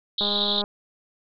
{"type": "band-pass noise", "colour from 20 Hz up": "pink", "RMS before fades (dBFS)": -25, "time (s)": [0.18, 0.62], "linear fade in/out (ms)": 5, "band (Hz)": [3500, 4000], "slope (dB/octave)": 96}
{"type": "click train", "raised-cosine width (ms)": 1, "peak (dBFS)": -18, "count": 89, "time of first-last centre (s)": [0.21, 0.639], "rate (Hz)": 205}
{"effects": []}